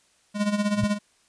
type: tone with tremolo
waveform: square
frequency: 206.6 Hz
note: G#3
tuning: 9 cents flat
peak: -20 dBFS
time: 0.34-0.99 s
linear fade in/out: 50 ms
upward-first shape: sine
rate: 16 Hz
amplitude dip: 70%
type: tone with exponential growth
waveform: sine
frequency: 116.8 Hz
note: A#2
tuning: 4 cents sharp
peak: -18 dBFS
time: 0.72-0.84 s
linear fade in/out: 0 ms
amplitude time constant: 26 ms
effects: white hiss -63 dBFS RMS until 1.28 s + resampled to 22050 Hz